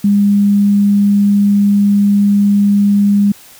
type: tone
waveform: sine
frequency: 202.6 Hz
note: G#3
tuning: 43 cents flat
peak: -7 dBFS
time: 0.04-3.32 s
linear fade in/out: 5 ms
effects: white hiss -40 dBFS RMS until 3.59 s